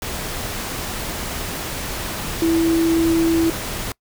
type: tone in noise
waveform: sine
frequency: 329.6 Hz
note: E4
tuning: in tune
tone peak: -14 dBFS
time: 2.42-3.5 s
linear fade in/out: 2 ms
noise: pink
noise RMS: -27 dBFS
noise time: 0.02-3.92 s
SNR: +10 dB
effects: noise-tail reverb RT60 0.1 s tail -24 dB re dry